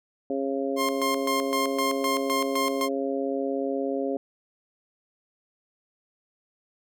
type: harmonic tone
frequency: 136.7 Hz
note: C#3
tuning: 24 cents flat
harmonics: 2 / 3 / 4 / 5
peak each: -29 / -30 / -30 / -36 dBFS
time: 0.3-4.17 s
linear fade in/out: 2 ms
type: tone with tremolo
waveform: sawtooth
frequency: 1061 Hz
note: C6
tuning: 24 cents sharp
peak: -21 dBFS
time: 0.76-2.89 s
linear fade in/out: 50 ms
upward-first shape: square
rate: 3.9 Hz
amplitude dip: 75%
effects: none